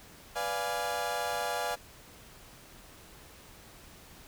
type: chord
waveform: 30% pulse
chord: B diminished seventh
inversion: none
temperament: equal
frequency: 493.9 / 587.3 / 698.5 / 830.6 Hz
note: B4 / D5 / F5 / Ab5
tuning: 0 / 0 / 0 / 0 cents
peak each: -36 / -35 / -33 / -33 dBFS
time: 0.35-1.76 s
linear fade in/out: 20 ms
effects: pink hiss -53 dBFS RMS until 4.27 s